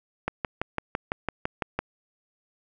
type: click train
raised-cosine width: 0.5 ms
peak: -11 dBFS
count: 10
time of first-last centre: 0.28-1.79 s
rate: 5.96 Hz
effects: none